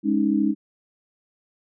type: chord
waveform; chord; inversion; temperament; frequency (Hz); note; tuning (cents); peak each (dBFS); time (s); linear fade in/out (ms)
sine; Ab suspended fourth; none; equal; 207.7 / 277.2 / 311.1; Ab3 / Db4 / Eb4; 0 / 0 / 0; -22 / -23 / -22; 0.03-0.55; 50
effects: none